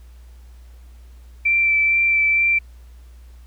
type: tone with vibrato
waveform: sine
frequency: 2339 Hz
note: D7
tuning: 8 cents flat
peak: -14 dBFS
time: 1.45-2.59 s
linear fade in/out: 10 ms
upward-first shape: sine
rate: 2.2 Hz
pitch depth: 13 cents each way
effects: added 60 Hz sine -40 dBFS peak until 3.46 s + pink hiss -58 dBFS RMS until 3.46 s